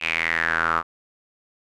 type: tone with band-pass filter sweep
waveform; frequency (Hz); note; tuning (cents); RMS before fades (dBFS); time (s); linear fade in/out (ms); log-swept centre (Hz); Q
square; 41.2; E1; 0; -23; 0-0.83; 50; 2600 to 1200; 6.4
effects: none